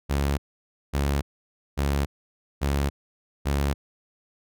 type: tone bursts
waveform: sawtooth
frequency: 70.4 Hz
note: C#2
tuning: 27 cents sharp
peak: -18 dBFS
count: 5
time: 0.09-3.74 s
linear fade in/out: 20 ms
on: 290 ms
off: 550 ms
effects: none